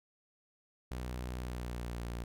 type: tone with pitch glide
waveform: sawtooth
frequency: 62 to 58.76 Hz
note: B1 to A#1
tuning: +7 to +14 cents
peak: -34 dBFS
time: 0.91-2.24 s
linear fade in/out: 5 ms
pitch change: -93 cents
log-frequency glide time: 1.31-2.06 s
effects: none